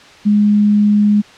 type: tone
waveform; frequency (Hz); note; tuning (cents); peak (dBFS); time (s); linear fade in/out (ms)
sine; 207.7; G#3; 0; -8; 0.25-1.22; 20
effects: white hiss -40 dBFS RMS until 1.37 s + low-pass 4000 Hz 12 dB/octave